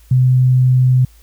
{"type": "tone", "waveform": "sine", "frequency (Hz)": 127.7, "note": "C3", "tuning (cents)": -42, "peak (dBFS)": -8, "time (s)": [0.11, 1.05], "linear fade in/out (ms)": 5, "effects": ["added 55 Hz sine -43 dBFS peak until 1.22 s", "white hiss -52 dBFS RMS until 1.22 s"]}